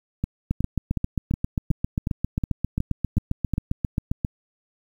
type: two click trains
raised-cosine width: 5 ms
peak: -11 / -10 dBFS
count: 10 / 29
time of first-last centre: 0.24-3.537 / 0.51-4.248 s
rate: 2.73 / 7.49 Hz
effects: 8-bit

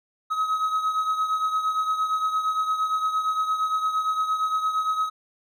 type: beating tone pair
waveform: triangle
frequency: 1272 / 1280.7 Hz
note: D#6 / D#6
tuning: +38 / +50 cents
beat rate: 8.7 Hz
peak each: -21 / -28 dBFS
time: 0.3-5.1 s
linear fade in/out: 20 ms
effects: none

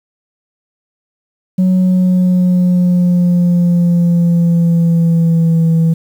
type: tone with pitch glide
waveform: sine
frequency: 185 to 163.87 Hz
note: F#3 to E3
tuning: 0 to -10 cents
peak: -5 dBFS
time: 1.58-5.94 s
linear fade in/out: 10 ms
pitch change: -210 cents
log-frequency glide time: 1.7-5.7 s
effects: tanh soft clip ceiling -7 dBFS + 7-bit

